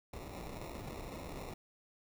pink noise with sample-and-hold, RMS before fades -45 dBFS, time 0.13-1.54 s, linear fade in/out 5 ms, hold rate 1575 Hz, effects none

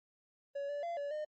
triangle tone with pitch steps, 563 / 578 / 684 / 572 / 608 Hz, C#5 / D5 / F5 / D5 / D#5, +27 / -28 / -36 / -46 / -40 cents, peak -34 dBFS, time 0.55-1.25 s, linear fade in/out 10 ms, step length 140 ms, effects MP3 32 kbps

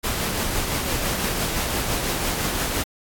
pink noise with tremolo, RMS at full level -23 dBFS, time 0.03-2.84 s, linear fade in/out 20 ms, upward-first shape triangle, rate 5.9 Hz, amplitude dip 35%, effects AAC 64 kbps

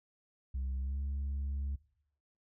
sine tone with pitch glide, 65.7 to 69.45 Hz, C2 to C#2, +8 to +4 cents, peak -31 dBFS, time 0.54-1.76 s, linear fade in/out 10 ms, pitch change +96 cents, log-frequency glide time 0.79-0.98 s, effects noise-tail reverb RT60 0.8 s tail -22 dB re dry + tanh soft clip ceiling -32 dBFS

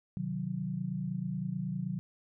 sine chord, C diminished, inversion none, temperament equal with one note detuned, 129.09 / 155.56 / 185 Hz, C3 / Eb3 / Gb3, -23 / 0 / 0 cents, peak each -39 / -37 / -35 dBFS, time 0.17-1.99 s, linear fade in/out 0 ms, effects none

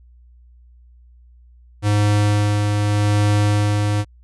square tone with tremolo, 103.83 Hz, G#2, in tune, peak -14 dBFS, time 1.82-4.05 s, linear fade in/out 50 ms, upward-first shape sine, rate 0.84 Hz, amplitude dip 30%, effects added 60 Hz sine -45 dBFS peak until 4.23 s + resampled to 24000 Hz

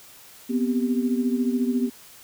sine tone cluster, 243.8 / 257.9 / 393.9 Hz, B3 / C4 / G4, -22 / -25 / +8 cents, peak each -22 / -26 / -31 dBFS, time 0.49-1.9 s, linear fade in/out 20 ms, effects white hiss -48 dBFS RMS until 2.23 s

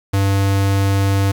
square tone, 98.3 Hz, G2, 5 cents sharp, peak -14 dBFS, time 0.13-1.32 s, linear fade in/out 10 ms, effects 7-bit

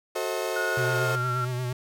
35% pulse chord, F# diminished seventh, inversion none, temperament just, 370 / 444 / 532.8 / 639.4 Hz, F#4 / A4 / C5 / Eb5, 0 / +16 / +31 / +47 cents, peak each -31 dBFS, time 0.15-1.16 s, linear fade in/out 10 ms
sine tone with pitch glide, 1455 to 1365.4 Hz, F#6 to F6, -29 to -40 cents, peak -27 dBFS, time 0.56-1.45 s, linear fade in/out 5 ms, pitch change -111 cents, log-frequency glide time 0.82-1.29 s
square tone with vibrato, 125.1 Hz, B2, 23 cents sharp, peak -28 dBFS, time 0.77-1.73 s, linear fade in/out 5 ms, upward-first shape sine, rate 8.6 Hz, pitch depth 38 cents each way
effects none

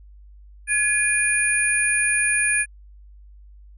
sine tone cluster, 1694 / 2440 / 9510 Hz, G#6 / D#7 / D9, +34 / -34 / +21 cents, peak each -22 dBFS, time 0.67-2.66 s, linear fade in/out 50 ms, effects added 50 Hz sine -43 dBFS peak until 3.77 s

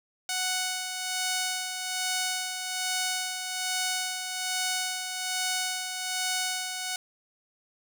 5% pulse tone with tremolo, 740 Hz, F#5, in tune, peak -15 dBFS, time 0.29-6.96 s, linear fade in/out 2 ms, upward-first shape sine, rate 1.2 Hz, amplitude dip 50%, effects none

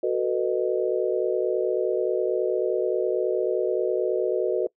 sine chord, B dominant seventh, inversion second, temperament just, 370.4 / 444.5 / 493.9 / 617.4 Hz, F#4 / A4 / B4 / D#5, +2 / +18 / 0 / -14 cents, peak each -25 / -27 / -27 / -29 dBFS, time 0.03-4.67 s, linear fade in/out 5 ms, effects noise-tail reverb RT60 0.1 s tail -23 dB re dry

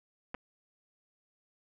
clicks, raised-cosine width 0.5 ms, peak -24 dBFS, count 2, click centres 0.344 / 0.348 s, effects none

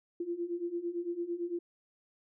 sine beating tone pair, 340 / 348.9 Hz, F4 / F4, -46 / -2 cents, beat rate 8.9 Hz, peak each -38 / -35 dBFS, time 0.2-1.59 s, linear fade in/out 5 ms, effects none

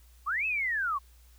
sine linear two-way sweep, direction up then down, 1056 to 2637 to 1056 Hz, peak -27 dBFS, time 0.26-0.99 s, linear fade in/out 20 ms, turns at 0.46 s, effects added 60 Hz sine -54 dBFS peak until 1.38 s + white hiss -64 dBFS RMS until 1.38 s

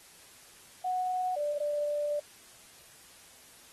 sine tone pair in turn, 736 / 588.3 Hz, F#5 / D5, -9 / +3 cents, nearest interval major third, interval 388 cents, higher first, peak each -28 dBFS, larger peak neither, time 0.84-1.36 / 1.36-2.2 s, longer second, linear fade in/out 10 ms, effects white hiss -55 dBFS RMS until 3.72 s + AAC 32 kbps

